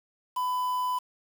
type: tone with quantisation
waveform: triangle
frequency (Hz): 1000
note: B5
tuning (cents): +21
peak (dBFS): -24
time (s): 0.36-0.99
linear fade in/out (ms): 10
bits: 7
effects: none